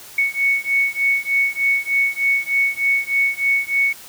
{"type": "beating tone pair", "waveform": "sine", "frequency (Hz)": [2217, 2220.3], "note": ["C#7", "C#7"], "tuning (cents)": [0, 2], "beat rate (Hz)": 3.3, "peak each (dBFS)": -19, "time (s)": [0.18, 3.93], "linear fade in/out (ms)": 5, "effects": ["white hiss -40 dBFS RMS until 4.08 s"]}